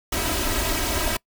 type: noise with comb filter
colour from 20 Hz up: pink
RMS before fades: -24 dBFS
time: 0.12-1.17 s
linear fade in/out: 5 ms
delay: 3.1 ms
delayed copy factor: +0.8
effects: noise-tail reverb RT60 0.1 s tail -25 dB re dry